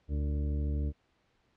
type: harmonic tone with a mistuned harmonic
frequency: 72.9 Hz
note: D2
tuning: 12 cents flat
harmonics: 1 / 2 / 3 / 4 / 5 / 6 / 8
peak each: -29 / -39 / -44 / -42 / -52 / -48 / -54 dBFS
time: 0.08-0.93 s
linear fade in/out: 50 ms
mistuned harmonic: 6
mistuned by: +65 cents
effects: pink hiss -72 dBFS RMS until 1.56 s + low-pass 4000 Hz 12 dB/octave